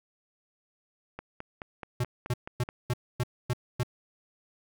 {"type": "click train", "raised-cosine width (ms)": 0.5, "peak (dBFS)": -23, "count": 8, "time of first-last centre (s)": [1.19, 2.689], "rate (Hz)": 4.67}
{"type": "tone bursts", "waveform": "square", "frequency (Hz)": 123.1, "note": "B2", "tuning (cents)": -5, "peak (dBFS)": -26, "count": 7, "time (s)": [2, 3.833], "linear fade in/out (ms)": 5, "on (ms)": 39, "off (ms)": 260}
{"effects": []}